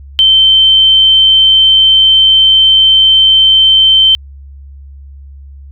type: tone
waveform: sine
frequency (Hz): 3102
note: G7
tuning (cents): -19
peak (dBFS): -3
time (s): 0.19-4.15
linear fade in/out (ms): 0
effects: added 69 Hz sine -29 dBFS peak until 5.71 s